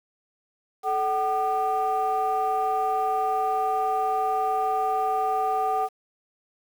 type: tone cluster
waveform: sine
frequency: 434.5 / 759 / 1207 Hz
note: A4 / F#5 / D6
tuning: -22 / +44 / +47 cents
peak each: -29 / -22 / -29 dBFS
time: 0.83-5.89 s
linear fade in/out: 50 ms
effects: tanh soft clip ceiling -16 dBFS + 8-bit